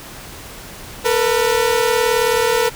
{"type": "tone pair together", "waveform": "sawtooth", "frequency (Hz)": [449.7, 488.7], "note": ["A4", "B4"], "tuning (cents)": [38, -18], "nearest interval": "minor second", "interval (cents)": 144, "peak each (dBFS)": -13, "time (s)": [1.04, 2.7], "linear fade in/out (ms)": 20, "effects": ["pink hiss -35 dBFS RMS until 2.75 s"]}